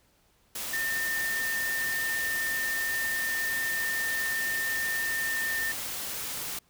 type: tone in noise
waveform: sine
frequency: 1808 Hz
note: A6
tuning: 47 cents sharp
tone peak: -28 dBFS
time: 0.73-5.72 s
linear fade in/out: 5 ms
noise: white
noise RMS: -35 dBFS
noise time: 0.55-6.59 s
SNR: +4 dB
effects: pink hiss -66 dBFS RMS until 6.69 s